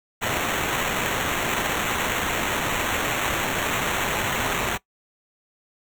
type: noise with sample-and-hold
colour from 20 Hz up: violet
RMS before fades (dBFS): -25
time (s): 0.21-4.78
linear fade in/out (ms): 20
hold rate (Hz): 4900
effects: noise-tail reverb RT60 0.1 s tail -20 dB re dry